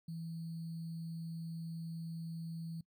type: tone with sample-and-hold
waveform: sine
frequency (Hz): 164.7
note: E3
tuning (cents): -1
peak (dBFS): -40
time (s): 0.08-2.81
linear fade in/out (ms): 5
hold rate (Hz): 4410
effects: noise-tail reverb RT60 0.1 s tail -22 dB re dry